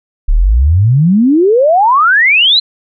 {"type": "exponential sweep", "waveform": "sine", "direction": "up", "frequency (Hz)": [33.1, 4170], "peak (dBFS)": -5, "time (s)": [0.28, 2.6], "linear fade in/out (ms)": 10, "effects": []}